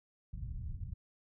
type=low-pass noise; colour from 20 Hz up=pink; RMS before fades=-41 dBFS; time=0.33-0.94 s; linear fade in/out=10 ms; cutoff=120 Hz; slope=24 dB/octave; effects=none